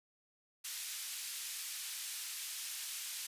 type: band-pass noise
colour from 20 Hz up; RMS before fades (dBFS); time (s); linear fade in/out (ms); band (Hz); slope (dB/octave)
white; -43; 0.64-3.27; 10; 2200 to 12000; 12
effects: resampled to 32000 Hz